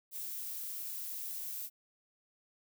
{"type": "noise", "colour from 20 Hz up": "violet", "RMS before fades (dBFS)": -41, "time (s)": [0.11, 1.7], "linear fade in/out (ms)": 50, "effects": []}